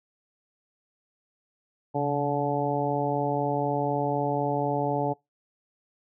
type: harmonic tone with a mistuned harmonic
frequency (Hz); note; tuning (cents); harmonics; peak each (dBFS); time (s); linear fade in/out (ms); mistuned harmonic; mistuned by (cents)
144; D3; -34; 1 / 2 / 3 / 4 / 5 / 6; -31 / -31 / -31 / -31 / -31 / -31; 1.94-5.14; 20; 1; -60
effects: noise-tail reverb RT60 0.2 s tail -25 dB re dry